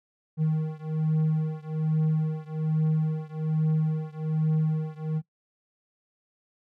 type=beating tone pair; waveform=triangle; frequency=156 / 157.2 Hz; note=D#3 / D#3; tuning=+5 / +18 cents; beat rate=1.2 Hz; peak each=-24 / -25 dBFS; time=0.37-5.22 s; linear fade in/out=50 ms; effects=noise-tail reverb RT60 0.1 s tail -22 dB re dry